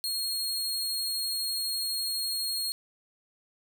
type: tone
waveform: sawtooth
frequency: 4272 Hz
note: C8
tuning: 35 cents sharp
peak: -26 dBFS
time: 0.04-2.72 s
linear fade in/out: 0 ms
effects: none